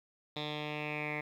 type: tone with low-pass filter sweep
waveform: 10% pulse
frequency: 150 Hz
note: D3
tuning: 37 cents sharp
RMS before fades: -38 dBFS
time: 0.36-1.21 s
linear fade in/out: 5 ms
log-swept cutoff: 3700 to 2100 Hz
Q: 6.2
effects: 11-bit